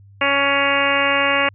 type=harmonic tone; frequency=279.4 Hz; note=C#4; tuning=14 cents sharp; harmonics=1 / 2 / 3 / 4 / 5 / 6 / 7 / 8 / 9 / 10; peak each=-28 / -22 / -27 / -22 / -26 / -24 / -24 / -23 / -26 / -23 dBFS; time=0.21-1.49 s; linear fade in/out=5 ms; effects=added 99 Hz sine -43 dBFS peak until 1.54 s